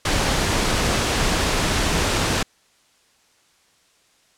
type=noise; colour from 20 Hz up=pink; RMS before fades=-20 dBFS; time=0.05-2.43 s; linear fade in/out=5 ms; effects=white hiss -59 dBFS RMS until 4.37 s + low-pass 8000 Hz 12 dB/octave